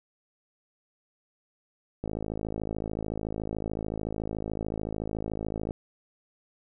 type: click train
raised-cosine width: 2 ms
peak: -19 dBFS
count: 198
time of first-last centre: 2.04-5.709 s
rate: 53.7 Hz
effects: none